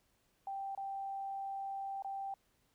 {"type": "tone with dropouts", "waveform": "sine", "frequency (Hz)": 784, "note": "G5", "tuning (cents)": 0, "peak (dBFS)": -38, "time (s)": [0.47, 2.34], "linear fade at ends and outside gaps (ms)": 2, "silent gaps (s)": [[0.75, 0.775], [2.023, 2.046]], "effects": ["pink hiss -75 dBFS RMS until 2.74 s"]}